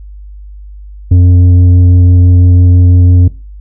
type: tone with tanh clipping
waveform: triangle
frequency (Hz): 89.4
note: F2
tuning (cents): +41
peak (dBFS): -3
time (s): 1.11-3.28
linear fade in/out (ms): 5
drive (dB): 11
effects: noise-tail reverb RT60 0.3 s tail -18 dB re dry + added 50 Hz sine -26 dBFS peak until 3.6 s